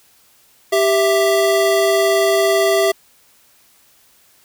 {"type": "tone pair together", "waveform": "square", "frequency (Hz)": [392.6, 660.3], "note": ["G4", "E5"], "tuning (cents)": [3, 3], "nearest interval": "major sixth", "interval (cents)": 900, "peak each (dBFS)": -16, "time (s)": [0.72, 2.92], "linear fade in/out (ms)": 10, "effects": ["white hiss -53 dBFS RMS until 4.44 s"]}